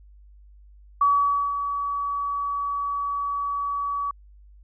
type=tone with ADSR envelope; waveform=sine; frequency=1138 Hz; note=C#6; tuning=45 cents sharp; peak=-15 dBFS; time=1.01-4.11 s; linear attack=5 ms; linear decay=510 ms; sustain=-9 dB; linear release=3 ms; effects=added 50 Hz sine -47 dBFS peak until 4.63 s